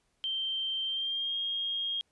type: tone with pitch glide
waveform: sine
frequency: 3136 to 3245 Hz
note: G7 to G#7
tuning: 0 to -41 cents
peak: -30 dBFS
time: 0.24-2.01 s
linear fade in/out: 0 ms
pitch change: +59 cents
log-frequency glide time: 0.85-1.36 s
effects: pink hiss -74 dBFS RMS until 2.11 s + resampled to 24000 Hz